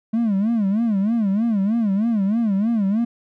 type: tone with vibrato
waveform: triangle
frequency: 212.8 Hz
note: G#3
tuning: 42 cents sharp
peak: -14 dBFS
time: 0.13-3.05 s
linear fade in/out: 10 ms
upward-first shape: sine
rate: 3.2 Hz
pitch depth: 180 cents each way
effects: tanh soft clip ceiling -10 dBFS